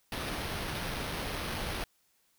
pink noise with sample-and-hold, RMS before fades -36 dBFS, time 0.12-1.84 s, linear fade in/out 2 ms, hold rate 7350 Hz, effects white hiss -71 dBFS RMS until 2.38 s

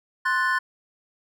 triangle chord, F# diminished, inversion second, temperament equal, 1046.5 / 1480 / 1760 Hz, C6 / F#6 / A6, 0 / 0 / 0 cents, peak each -23 dBFS, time 0.25-0.59 s, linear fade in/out 10 ms, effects none

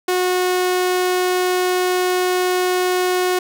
sawtooth tone, 364.4 Hz, F#4, 26 cents flat, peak -12 dBFS, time 0.08-3.39 s, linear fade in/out 5 ms, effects none

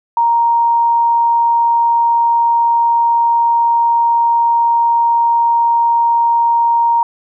sine tone, 934 Hz, A#5, 3 cents sharp, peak -9 dBFS, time 0.17-7.03 s, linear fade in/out 2 ms, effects none

